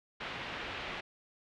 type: low-pass noise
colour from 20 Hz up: white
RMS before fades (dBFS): -41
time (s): 0.2-1.01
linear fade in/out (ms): 10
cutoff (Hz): 3100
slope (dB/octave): 24
effects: none